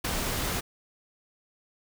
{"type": "noise with ADSR envelope", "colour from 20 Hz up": "pink", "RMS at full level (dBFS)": -27, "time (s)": [0.04, 0.61], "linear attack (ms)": 10, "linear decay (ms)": 11, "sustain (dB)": -3, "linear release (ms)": 17, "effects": []}